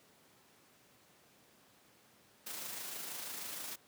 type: noise with amplitude modulation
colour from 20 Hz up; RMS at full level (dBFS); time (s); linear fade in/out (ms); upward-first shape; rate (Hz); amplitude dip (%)
white; -42; 2.46-3.76; 10; sine; 26.3; 35
effects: pink hiss -65 dBFS RMS until 3.87 s + high-pass 150 Hz 12 dB/octave